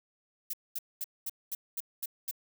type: noise bursts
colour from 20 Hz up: violet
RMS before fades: -35 dBFS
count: 8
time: 0.5-2.312 s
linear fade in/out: 5 ms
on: 34 ms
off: 220 ms
effects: none